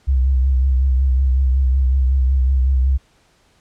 sine tone with vibrato, 65.41 Hz, C2, in tune, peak -12 dBFS, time 0.07-2.98 s, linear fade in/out 20 ms, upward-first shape triangle, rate 5.4 Hz, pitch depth 68 cents each way, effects pink hiss -57 dBFS RMS until 3.6 s + low-pass 8000 Hz 12 dB/octave

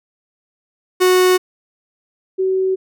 45% pulse / sine tone pair in turn, 367.5 / 378.1 Hz, F#4 / F#4, -12 / +38 cents, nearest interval unison, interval 50 cents, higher second, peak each -10 / -14 dBFS, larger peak first, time 1-1.38 / 2.38-2.76 s, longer neither, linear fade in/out 20 ms, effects none

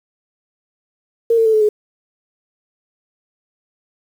sine tone with pitch steps, 461.2 / 451.2 / 441.4 / 431.8 / 422.4 Hz, A#4 / A4 / A4 / A4 / G#4, -19 / +44 / +5 / -33 / +29 cents, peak -10 dBFS, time 1.3-1.69 s, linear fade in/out 5 ms, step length 78 ms, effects 7-bit

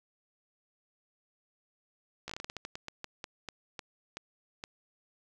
slowing click train, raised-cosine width 0.2 ms, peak -22 dBFS, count 18, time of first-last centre 2.28-4.639 s, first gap 15 ms, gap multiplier 1.24, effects none

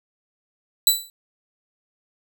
15% pulse tone with exponential decay, 3971 Hz, B7, 9 cents sharp, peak -3 dBFS, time 0.87-1.1 s, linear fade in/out 1 ms, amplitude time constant 50 ms, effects none

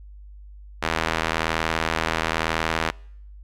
sawtooth tone with band-pass filter, 81 Hz, E2, 30 cents flat, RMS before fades -25 dBFS, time 0.82-2.91 s, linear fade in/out 10 ms, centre 1800 Hz, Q 0.71, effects noise-tail reverb RT60 0.7 s tail -26 dB re dry + added 50 Hz sine -40 dBFS peak until 3.43 s

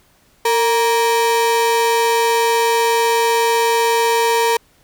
45% pulse ring-modulated tone, 700 Hz, F5, 4 cents sharp, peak -10 dBFS, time 0.45-4.57 s, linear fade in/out 5 ms, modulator 242 Hz, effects pink hiss -55 dBFS RMS until 4.83 s

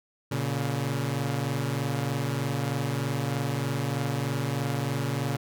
sawtooth tone pair together, 117.58 / 140.8 Hz, A#2 / C#3, +15 / +27 cents, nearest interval minor third, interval 312 cents, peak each -26 / -25 dBFS, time 0.31-5.37 s, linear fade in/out 10 ms, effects none

